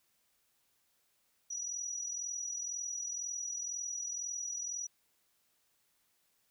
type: tone with amplitude modulation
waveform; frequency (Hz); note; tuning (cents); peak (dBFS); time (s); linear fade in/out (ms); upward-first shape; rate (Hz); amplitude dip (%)
sine; 5840; F#8; -24; -34; 1.5-4.87; 10; sine; 42; 55
effects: white hiss -75 dBFS RMS until 6.5 s